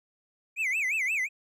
triangle tone with vibrato, 2307 Hz, D7, 31 cents flat, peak -24 dBFS, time 0.56-1.29 s, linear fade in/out 50 ms, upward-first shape sine, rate 5.7 Hz, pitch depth 250 cents each way, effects none

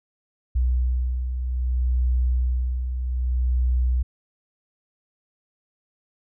sine beating tone pair, 61.7 / 62.33 Hz, B1 / B1, -1 / +17 cents, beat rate 0.63 Hz, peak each -29 / -20 dBFS, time 0.55-4.03 s, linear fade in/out 10 ms, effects none

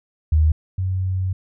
sine tone pair in turn, 77.78 / 93.46 Hz, D#2 / F#2, 0 / +18 cents, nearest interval minor third, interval 318 cents, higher second, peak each -12 / -19 dBFS, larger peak first, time 0.32-0.52 / 0.78-1.33 s, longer second, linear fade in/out 5 ms, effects none

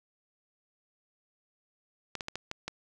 clicks, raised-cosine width 0.2 ms, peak -18 dBFS, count 6, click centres 2.153 / 2.208 / 2.284 / 2.356 / 2.514 / 2.68 s, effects none

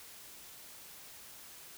silence, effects white hiss -52 dBFS RMS until 1.77 s

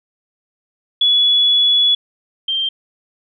sine tone pair in turn, 3400 / 3161 Hz, G#7 / G7, +40 / +14 cents, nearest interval minor second, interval 126 cents, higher first, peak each -10 / -16 dBFS, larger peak first, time 1.01-1.95 / 2.48-2.69 s, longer first, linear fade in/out 5 ms, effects none

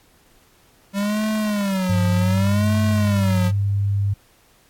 square tone with vibrato, 196 Hz, G3, in tune, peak -20 dBFS, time 0.93-3.52 s, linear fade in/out 50 ms, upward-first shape sine, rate 0.66 Hz, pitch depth 170 cents each way
sine tone, 100.2 Hz, G2, 38 cents sharp, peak -17 dBFS, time 1.89-4.14 s, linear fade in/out 10 ms
effects pink hiss -56 dBFS RMS until 4.69 s + AAC 64 kbps

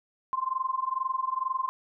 sine tone with amplitude modulation, 1046.5 Hz, C6, in tune, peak -23 dBFS, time 0.33-1.69 s, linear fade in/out 0 ms, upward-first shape sine, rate 22.2 Hz, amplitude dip 90%, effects none

